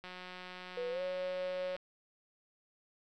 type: click train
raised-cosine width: 0.3 ms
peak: -31 dBFS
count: 315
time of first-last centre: 0.04-1.765 s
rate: 182 Hz
type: tone with pitch glide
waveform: sine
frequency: 493.9 to 551.2 Hz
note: B4 to C#5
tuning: 0 to -10 cents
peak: -35 dBFS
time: 0.77-1.76 s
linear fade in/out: 5 ms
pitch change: +190 cents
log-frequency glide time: 0.9-1.01 s
effects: none